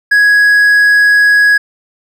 triangle tone, 1666 Hz, G#6, 5 cents sharp, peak -3 dBFS, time 0.11-1.58 s, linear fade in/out 10 ms, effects none

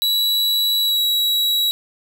45% pulse tone with pitch glide, 3921 to 3887 Hz, B7 to B7, -13 to -28 cents, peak -15 dBFS, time 0.02-1.71 s, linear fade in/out 0 ms, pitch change -15 cents, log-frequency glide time 0.81-1 s, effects none

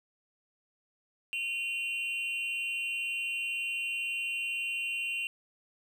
triangle tone with amplitude modulation, 2758 Hz, F7, 22 cents flat, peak -26 dBFS, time 1.33-5.27 s, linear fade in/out 0 ms, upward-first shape sine, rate 288 Hz, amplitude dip 80%, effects none

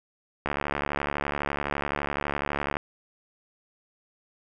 click train, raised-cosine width 0.5 ms, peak -12 dBFS, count 167, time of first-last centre 0.46-2.769 s, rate 71.9 Hz, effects none

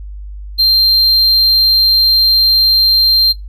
triangle tone, 4167 Hz, C8, 8 cents flat, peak -6 dBFS, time 0.58-3.33 s, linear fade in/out 20 ms, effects noise-tail reverb RT60 0.2 s tail -19 dB re dry + added 50 Hz sine -25 dBFS peak until 3.48 s

